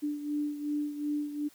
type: beating tone pair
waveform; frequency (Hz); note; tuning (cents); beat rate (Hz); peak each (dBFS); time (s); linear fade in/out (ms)
sine; 294.3 / 297; D4 / D4; +4 / +20; 2.7; -31 / -37; 0.02-1.49; 20
effects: white hiss -60 dBFS RMS until 1.54 s